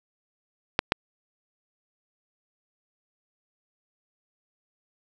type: clicks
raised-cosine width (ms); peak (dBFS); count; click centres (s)
0.3; -3; 2; 0.791 / 0.921
effects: none